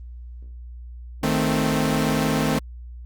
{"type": "chord", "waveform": "sawtooth", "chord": "A diminished", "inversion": "second", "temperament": "equal", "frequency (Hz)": [155.56, 220, 261.6], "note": ["Eb3", "A3", "C4"], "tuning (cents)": [0, 0, 0], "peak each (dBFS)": -20, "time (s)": [1.23, 2.59], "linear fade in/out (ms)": 5, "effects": ["added 60 Hz sine -35 dBFS peak until 3.05 s", "Opus 32 kbps"]}